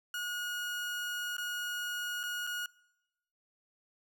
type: tone with dropouts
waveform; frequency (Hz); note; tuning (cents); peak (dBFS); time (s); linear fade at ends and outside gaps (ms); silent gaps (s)
30% pulse; 1445; F#6; -41; -32; 0.14-2.66; 2; 1.368-1.381 / 2.232-2.236 / 2.468-2.472
effects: noise-tail reverb RT60 0.9 s tail -24 dB re dry